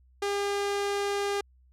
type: tone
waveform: sawtooth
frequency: 403.1 Hz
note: G4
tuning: 48 cents sharp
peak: -23 dBFS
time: 0.22-1.41 s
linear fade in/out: 5 ms
effects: added 63 Hz sine -57 dBFS peak until 1.72 s + low-pass 9000 Hz 12 dB/octave